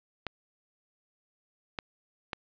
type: clicks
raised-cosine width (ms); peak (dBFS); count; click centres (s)
0.3; -17; 3; 0.267 / 1.788 / 2.332
effects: resampled to 11025 Hz + 9-bit